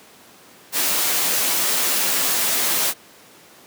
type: noise with comb filter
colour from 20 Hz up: white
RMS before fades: -20 dBFS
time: 0.72-2.94 s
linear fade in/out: 50 ms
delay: 13 ms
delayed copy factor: -0.5
effects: pink hiss -47 dBFS RMS until 3.66 s + high-pass 200 Hz 12 dB/octave